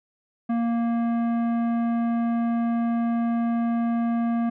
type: tone with tanh clipping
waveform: sine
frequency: 233.1 Hz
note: A#3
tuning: in tune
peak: -23 dBFS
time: 0.49-4.5 s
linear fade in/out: 10 ms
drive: 13 dB
effects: none